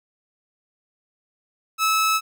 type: tone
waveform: sawtooth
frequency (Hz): 1300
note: E6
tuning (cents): -24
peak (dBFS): -14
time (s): 1.78-2.21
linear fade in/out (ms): 50
effects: none